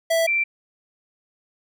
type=tone pair in turn; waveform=square / sine; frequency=659.3 / 2349 Hz; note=E5 / D7; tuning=0 / 0 cents; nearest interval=octave + minor seventh; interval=2200 cents; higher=second; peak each=-18 / -18 dBFS; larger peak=neither; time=0.1-0.27 / 0.27-0.44 s; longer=neither; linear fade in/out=10 ms; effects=none